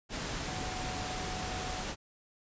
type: tone in noise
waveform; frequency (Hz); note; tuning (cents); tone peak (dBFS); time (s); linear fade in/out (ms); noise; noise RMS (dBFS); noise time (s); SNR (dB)
sine; 740; F#5; 0; -42; 0.44-1.85; 50; pink; -37; 0.09-1.96; -8
effects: resampled to 16000 Hz